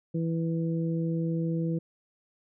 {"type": "harmonic tone", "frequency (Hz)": 164.81, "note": "E3", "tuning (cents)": 0, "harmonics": [1, 2, 3], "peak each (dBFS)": [-27, -33, -37], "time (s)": [0.14, 1.79], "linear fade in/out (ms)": 10, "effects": []}